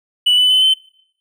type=tone with pitch steps; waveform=triangle; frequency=2961 / 2997 / 3034 / 3071 Hz; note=F#7 / F#7 / F#7 / G7; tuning=+1 / +22 / +43 / -36 cents; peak=-7 dBFS; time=0.26-0.74 s; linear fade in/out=10 ms; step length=120 ms; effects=noise-tail reverb RT60 0.7 s tail -25 dB re dry + tanh soft clip ceiling -4 dBFS